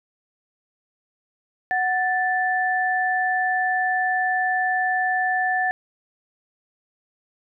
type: tone pair together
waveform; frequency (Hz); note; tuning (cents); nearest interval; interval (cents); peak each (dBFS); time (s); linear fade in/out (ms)
sine; 740 / 1760; F#5 / A6; 0 / 0; octave + minor third; 1500; -22; 1.71-5.71; 0
effects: none